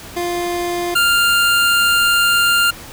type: tone pair in turn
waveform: 25% pulse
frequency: 349.4 / 1397.6 Hz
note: F4 / F6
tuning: +1 / +1 cents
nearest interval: 2 octaves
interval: 2400 cents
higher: second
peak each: -15 / -8 dBFS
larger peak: second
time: 0.16-0.95 / 0.95-2.71 s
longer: second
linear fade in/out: 10 ms
effects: pink hiss -35 dBFS RMS until 2.92 s